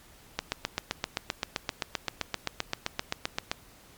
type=click train; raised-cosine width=0.2 ms; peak=-10 dBFS; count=25; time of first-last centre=0.39-3.515 s; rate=7.68 Hz; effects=pink hiss -55 dBFS RMS until 3.97 s + MP3 96 kbps